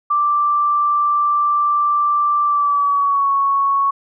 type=tone with pitch glide; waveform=sine; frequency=1174.7 to 1108.8 Hz; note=D6 to C#6; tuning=0 to 0 cents; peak=-13 dBFS; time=0.1-3.91 s; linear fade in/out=10 ms; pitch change=-100 cents; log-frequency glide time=2.44-3.31 s; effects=none